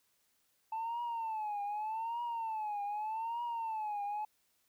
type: tone with vibrato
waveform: sine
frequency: 880 Hz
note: A5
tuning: in tune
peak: -33 dBFS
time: 0.72-4.25 s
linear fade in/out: 5 ms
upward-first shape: triangle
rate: 0.83 Hz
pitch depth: 150 cents each way
effects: tanh soft clip ceiling -33 dBFS + white hiss -75 dBFS RMS until 4.68 s